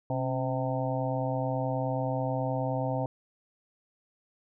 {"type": "harmonic tone with a mistuned harmonic", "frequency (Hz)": 129.4, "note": "C3", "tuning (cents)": -19, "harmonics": [1, 2, 4, 5, 6, 7], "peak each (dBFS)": [-31, -35, -34, -35, -37, -38], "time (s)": [0.1, 3.06], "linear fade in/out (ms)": 2, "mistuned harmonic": 2, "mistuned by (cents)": 84, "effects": []}